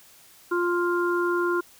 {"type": "harmonic tone", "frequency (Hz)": 350, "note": "F4", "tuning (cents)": 4, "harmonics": [1, 3, 4], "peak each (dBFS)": [-23, -29, -28], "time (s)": [0.51, 1.61], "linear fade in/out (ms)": 10, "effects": ["white hiss -53 dBFS RMS until 1.79 s"]}